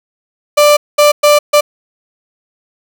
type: tone bursts at uneven times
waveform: 35% pulse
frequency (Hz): 590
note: D5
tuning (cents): +8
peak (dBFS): -3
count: 4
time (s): 0.57-0.77 / 0.98-1.12 / 1.23-1.39 / 1.53-1.61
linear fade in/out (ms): 10
effects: none